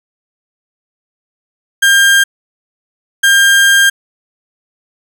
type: tone bursts at uneven times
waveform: 35% pulse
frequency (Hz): 1600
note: G6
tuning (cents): +35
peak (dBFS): -4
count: 2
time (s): 1.82-2.24 / 3.23-3.9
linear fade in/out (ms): 10
effects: none